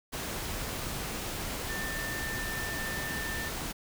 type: tone in noise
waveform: sine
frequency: 1789 Hz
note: A6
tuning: 28 cents sharp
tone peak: -36 dBFS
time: 1.68-3.5 s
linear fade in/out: 20 ms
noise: pink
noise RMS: -36 dBFS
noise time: 0.12-3.73 s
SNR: -3 dB
effects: none